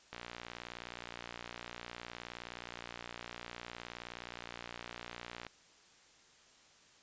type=click train; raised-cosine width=0.3 ms; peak=-27 dBFS; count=318; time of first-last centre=0.13-5.467 s; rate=59.4 Hz; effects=white hiss -63 dBFS RMS until 7.02 s + resampled to 16000 Hz